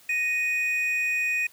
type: tone pair together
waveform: triangle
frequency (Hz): 1862 / 2485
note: A#6 / D#7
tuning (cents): -2 / -3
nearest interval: perfect fourth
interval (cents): 499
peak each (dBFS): -30 / -22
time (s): 0.09-1.47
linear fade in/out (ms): 5
effects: white hiss -55 dBFS RMS until 1.52 s + high-pass 60 Hz 12 dB/octave